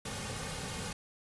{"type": "noise with comb filter", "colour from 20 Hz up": "pink", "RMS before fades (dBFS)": -39, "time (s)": [0.05, 0.93], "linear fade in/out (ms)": 5, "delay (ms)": 3, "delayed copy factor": -0.7, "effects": ["resampled to 24000 Hz"]}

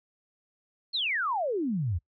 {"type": "exponential sweep", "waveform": "sine", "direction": "down", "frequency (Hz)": [4386, 77.3], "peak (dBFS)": -26, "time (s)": [0.93, 1.99], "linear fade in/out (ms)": 20, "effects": ["noise-tail reverb RT60 0.1 s tail -23 dB re dry"]}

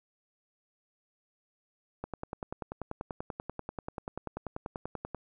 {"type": "click train", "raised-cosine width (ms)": 1, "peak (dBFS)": -22, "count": 33, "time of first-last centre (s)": [2.04, 5.147], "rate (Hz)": 10.3, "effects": []}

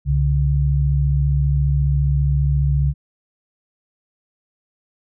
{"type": "tone pair together", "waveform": "sine", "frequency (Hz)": [66.8, 141.54], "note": ["C2", "C#3"], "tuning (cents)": [36, 36], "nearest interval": "octave + minor second", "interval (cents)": 1300, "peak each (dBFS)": -17, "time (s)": [0.05, 2.94], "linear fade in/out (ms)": 50, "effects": []}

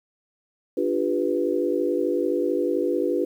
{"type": "chord", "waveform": "sine", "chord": "G dominant seventh", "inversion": "second", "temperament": "equal with one note detuned", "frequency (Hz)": [293.7, 349.2, 400.7, 493.9], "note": ["D4", "F4", "G4", "B4"], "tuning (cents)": [0, 0, 38, 0], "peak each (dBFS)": [-27, -25, -27, -26], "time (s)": [0.77, 3.25], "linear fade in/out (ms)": 5, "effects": ["9-bit"]}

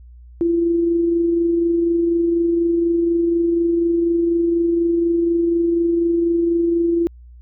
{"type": "tone with amplitude modulation", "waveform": "sine", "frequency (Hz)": 338.8, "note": "E4", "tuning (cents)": 48, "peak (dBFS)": -13, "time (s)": [0.41, 7.07], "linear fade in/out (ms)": 0, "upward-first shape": "sine", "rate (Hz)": 24.1, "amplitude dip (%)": 30, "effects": ["added 60 Hz sine -39 dBFS peak until 7.41 s"]}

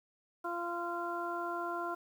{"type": "harmonic tone", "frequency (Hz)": 345.1, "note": "F4", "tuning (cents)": -21, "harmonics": [1, 2, 3, 4], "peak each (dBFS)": [-40, -40, -40, -40], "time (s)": [0.44, 1.95], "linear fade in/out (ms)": 10, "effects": ["10-bit"]}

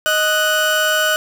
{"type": "tone pair together", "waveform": "30% pulse", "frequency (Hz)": [622.7, 1481], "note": ["D#5", "F#6"], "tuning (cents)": [1, 1], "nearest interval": "octave + minor third", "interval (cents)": 1500, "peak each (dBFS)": [-16, -13], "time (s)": [0.06, 1.16], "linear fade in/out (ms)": 0, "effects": []}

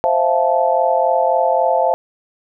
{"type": "chord", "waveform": "sine", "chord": "F major seventh", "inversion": "second", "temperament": "just", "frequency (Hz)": [523.8, 654.8, 698.5, 873.1], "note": ["C5", "E5", "F5", "A5"], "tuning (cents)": [2, -12, 0, -14], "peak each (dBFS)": -18, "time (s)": [0.04, 1.94], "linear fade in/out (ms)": 0, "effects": []}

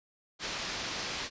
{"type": "low-pass noise", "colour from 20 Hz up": "white", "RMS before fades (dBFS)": -37, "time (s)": [0.39, 1.3], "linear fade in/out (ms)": 50, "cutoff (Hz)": 5600, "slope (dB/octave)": 24, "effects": ["resampled to 16000 Hz"]}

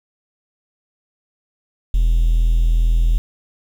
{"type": "tone", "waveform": "triangle", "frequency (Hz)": 41.2, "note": "E1", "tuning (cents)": 0, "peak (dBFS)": -9, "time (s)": [1.94, 3.18], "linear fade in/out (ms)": 0, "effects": ["tanh soft clip ceiling -6 dBFS", "7-bit"]}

